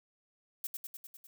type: noise with echo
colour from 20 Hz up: violet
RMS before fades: -37 dBFS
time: 0.64-0.67 s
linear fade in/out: 2 ms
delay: 100 ms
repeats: 6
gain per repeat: -3 dB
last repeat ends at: 1.27 s
effects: none